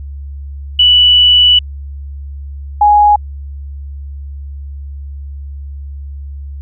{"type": "tone pair in turn", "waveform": "sine", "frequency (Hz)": [2960, 830.6], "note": ["F#7", "G#5"], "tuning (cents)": [0, 0], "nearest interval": "octave + minor seventh", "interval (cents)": 2200, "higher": "first", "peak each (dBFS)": -4, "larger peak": "neither", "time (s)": [[0.79, 1.59], [2.81, 3.16]], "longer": "first", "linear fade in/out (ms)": 5, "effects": ["added 70 Hz sine -23 dBFS peak until 6.61 s"]}